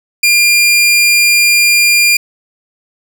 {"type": "tone", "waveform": "sawtooth", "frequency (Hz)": 2400, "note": "D7", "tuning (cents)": 37, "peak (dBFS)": -3, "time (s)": [0.23, 2.17], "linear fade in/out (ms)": 5, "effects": []}